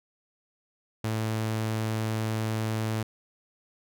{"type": "tone", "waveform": "sawtooth", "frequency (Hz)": 110, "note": "A2", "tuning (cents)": 0, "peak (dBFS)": -23, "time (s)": [1.04, 3.03], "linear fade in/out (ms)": 5, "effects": []}